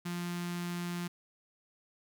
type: tone with notch filter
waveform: sawtooth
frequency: 174.61 Hz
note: F3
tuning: in tune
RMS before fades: -37 dBFS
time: 0.05-1.08 s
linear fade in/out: 10 ms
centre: 540 Hz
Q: 0.81
effects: none